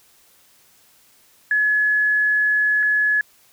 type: tone pair in turn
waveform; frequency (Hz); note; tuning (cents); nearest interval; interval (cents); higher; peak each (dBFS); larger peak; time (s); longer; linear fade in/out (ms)
sine; 1700 / 1700; G#6 / G#6; +40 / +40; unison; 0; neither; -15; neither; 1.51-2.83 / 2.83-3.21; first; 2
effects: white hiss -55 dBFS RMS until 3.52 s